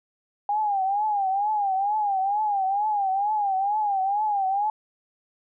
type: tone with vibrato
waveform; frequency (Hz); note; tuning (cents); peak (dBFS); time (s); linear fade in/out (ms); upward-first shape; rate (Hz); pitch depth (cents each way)
sine; 808; G#5; -48; -21; 0.49-4.7; 2; triangle; 2.2; 130
effects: none